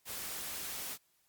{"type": "noise", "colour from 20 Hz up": "white", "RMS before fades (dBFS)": -41, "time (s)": [0.05, 0.98], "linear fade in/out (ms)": 50, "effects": ["white hiss -73 dBFS RMS until 1.28 s", "Opus 48 kbps"]}